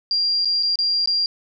sine tone with dropouts, 4771 Hz, D8, 26 cents sharp, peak -17 dBFS, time 0.11-1.26 s, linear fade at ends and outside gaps 1 ms, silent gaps 0.448-0.455 / 0.627-0.632 / 0.757-0.788 / 1.059-1.074 s, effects none

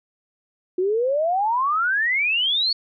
sine exponential sweep, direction up, 355 to 4476 Hz, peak -18 dBFS, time 0.78-2.73 s, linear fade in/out 5 ms, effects none

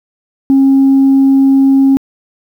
sine tone, 270.8 Hz, C#4, 40 cents flat, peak -3 dBFS, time 0.5-1.97 s, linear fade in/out 0 ms, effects tanh soft clip ceiling -2 dBFS + 7-bit

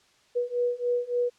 sine beating tone pair, 484.8 / 488.3 Hz, B4 / B4, -32 / -20 cents, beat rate 3.5 Hz, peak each -28 / -27 dBFS, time 0.35-1.3 s, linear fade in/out 20 ms, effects white hiss -62 dBFS RMS until 1.38 s + low-pass 6000 Hz 12 dB/octave

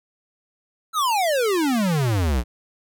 square exponential sweep, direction down, 1354 to 56 Hz, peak -19 dBFS, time 0.93-2.44 s, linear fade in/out 50 ms, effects none

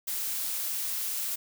blue noise, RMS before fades -32 dBFS, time 0.07-1.36 s, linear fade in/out 10 ms, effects none

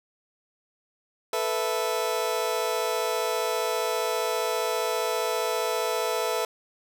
30% pulse chord, A suspended second, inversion none, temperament just, 440 / 495 / 660 Hz, A4 / B4 / E5, 0 / +4 / +2 cents, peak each -27 dBFS, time 1.33-6.45 s, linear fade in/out 2 ms, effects none

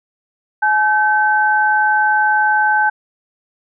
sine tone pair together, 850.4 / 1540 Hz, G#5 / G6, +41 / -31 cents, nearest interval minor seventh, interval 1028 cents, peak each -14 dBFS, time 0.62-2.9 s, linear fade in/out 10 ms, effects none

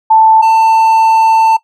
sine / triangle tone pair in turn, 883 / 891.7 Hz, A5 / A5, +6 / +23 cents, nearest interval unison, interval 17 cents, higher second, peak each -3 dBFS, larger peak neither, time 0.1-0.42 / 0.42-1.57 s, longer second, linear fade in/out 10 ms, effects noise-tail reverb RT60 0.1 s tail -18 dB re dry

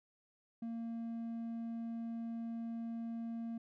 sine tone with hard clipping, 230 Hz, A#3, 23 cents flat, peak -40 dBFS, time 0.62-3.58 s, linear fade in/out 5 ms, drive 3 dB, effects none

